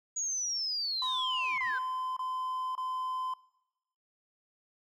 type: linear sweep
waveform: sine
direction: down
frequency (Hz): 6780 to 1480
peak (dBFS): -30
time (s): 0.16-1.79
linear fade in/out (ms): 10
type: tone bursts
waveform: triangle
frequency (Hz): 1026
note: C6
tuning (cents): -34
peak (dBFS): -30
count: 4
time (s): 1.02-3.338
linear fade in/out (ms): 2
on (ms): 560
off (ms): 26
effects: noise-tail reverb RT60 1.0 s tail -23 dB re dry + tanh soft clip ceiling -23 dBFS